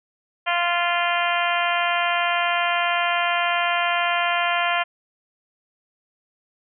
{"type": "harmonic tone", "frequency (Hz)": 347.3, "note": "F4", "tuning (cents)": -10, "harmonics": [2, 3, 4, 5, 6, 7, 8, 9], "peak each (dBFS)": [-24, -26, -27, -28, -29, -29, -30, -31], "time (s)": [0.46, 4.84], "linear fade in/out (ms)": 20, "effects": []}